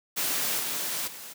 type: noise with level steps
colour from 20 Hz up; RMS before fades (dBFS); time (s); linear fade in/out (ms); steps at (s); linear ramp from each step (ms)
white; -28 / -31 / -42; 0.16-1.34; 20; 0.59 / 1.07; 10
effects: high-pass 150 Hz 12 dB/octave